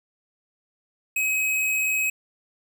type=tone; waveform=square; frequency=2543 Hz; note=D#7; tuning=37 cents sharp; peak=-22 dBFS; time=1.16-2.1 s; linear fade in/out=5 ms; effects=none